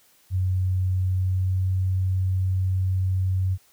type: tone with pitch glide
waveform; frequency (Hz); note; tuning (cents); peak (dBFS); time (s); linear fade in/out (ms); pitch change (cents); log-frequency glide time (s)
sine; 92.8 to 93.61; F#2 to F#2; +6 to +21; -20; 0.3-3.58; 50; +15; 1.07-1.74
effects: white hiss -59 dBFS RMS until 3.72 s